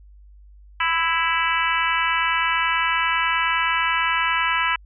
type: harmonic tone with a mistuned harmonic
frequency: 329.6 Hz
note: E4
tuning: in tune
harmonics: 3 / 4 / 5 / 6 / 7 / 8 / 9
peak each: -24 / -25 / -26 / -27 / -27 / -28 / -29 dBFS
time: 0.8-4.76 s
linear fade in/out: 5 ms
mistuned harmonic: 3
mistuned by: +15 cents
effects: added 50 Hz sine -44 dBFS peak until 4.85 s